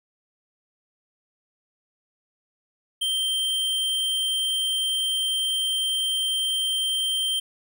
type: tone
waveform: square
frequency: 3141 Hz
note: G7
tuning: 3 cents sharp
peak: -23 dBFS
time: 3.01-7.4 s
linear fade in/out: 10 ms
effects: none